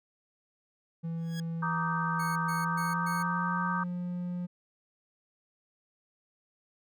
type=tone with pitch glide; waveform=triangle; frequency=165.6 to 177.49 Hz; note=E3 to F3; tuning=+8 to +28 cents; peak=-30 dBFS; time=1.03-4.47 s; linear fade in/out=20 ms; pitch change=+120 cents; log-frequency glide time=2.49-3.67 s
type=tone with exponential growth; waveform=15% pulse; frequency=1661.2 Hz; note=G#6; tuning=in tune; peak=-32 dBFS; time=1.17-1.4 s; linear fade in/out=2 ms; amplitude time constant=50 ms
type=chord; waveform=sine; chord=Eb major seventh; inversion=second; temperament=just; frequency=933.4 / 1166.7 / 1244.5 / 1555.6 Hz; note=Bb5 / D6 / Eb6 / G6; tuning=+2 / -12 / 0 / -14 cents; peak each=-35 dBFS; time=1.62-3.84 s; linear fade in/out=10 ms
type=tone bursts; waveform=10% pulse; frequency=2201 Hz; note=C#7; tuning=13 cents flat; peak=-33 dBFS; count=4; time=2.19-3.23 s; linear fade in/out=10 ms; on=170 ms; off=120 ms
effects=none